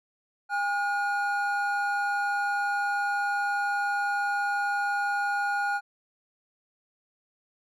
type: tone pair together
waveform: triangle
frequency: 811.2 / 1437 Hz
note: G#5 / F6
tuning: -41 / +49 cents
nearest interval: minor seventh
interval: 990 cents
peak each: -26 dBFS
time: 0.49-5.81 s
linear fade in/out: 50 ms
effects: none